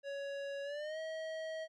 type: tone with pitch glide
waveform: square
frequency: 559 to 638.4 Hz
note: C#5 to D#5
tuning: +14 to +44 cents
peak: -40 dBFS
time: 0.03-1.68 s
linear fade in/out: 50 ms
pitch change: +230 cents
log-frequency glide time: 0.63-0.99 s
effects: low-pass 4000 Hz 12 dB/octave